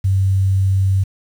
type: tone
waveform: sine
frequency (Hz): 96.1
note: G2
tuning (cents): -34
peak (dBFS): -12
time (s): 0.04-1.04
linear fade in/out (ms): 10
effects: 7-bit